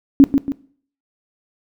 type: tone with echo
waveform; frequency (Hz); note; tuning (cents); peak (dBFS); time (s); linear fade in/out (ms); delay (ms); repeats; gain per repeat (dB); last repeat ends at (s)
sine; 277.1; C#4; -1; -3; 0.2-0.24; 0; 140; 2; -7; 0.52
effects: noise-tail reverb RT60 0.5 s tail -18 dB re dry